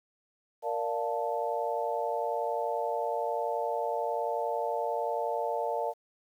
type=chord; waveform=sine; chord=Bb major seventh; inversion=none; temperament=equal; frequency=466.2 / 587.3 / 698.5 / 880 Hz; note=Bb4 / D5 / F5 / A5; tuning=0 / 0 / 0 / 0 cents; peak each=-34 dBFS; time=0.62-5.94 s; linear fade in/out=50 ms; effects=10-bit